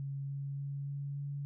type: tone with pitch steps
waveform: sine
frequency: 138.59 / 139.39 / 140.2 / 141.01 / 141.83 Hz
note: C#3 / C#3 / C#3 / C#3 / C#3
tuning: 0 / +10 / +20 / +30 / +40 cents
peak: -36 dBFS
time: 0-1.45 s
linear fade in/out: 0 ms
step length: 290 ms
effects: none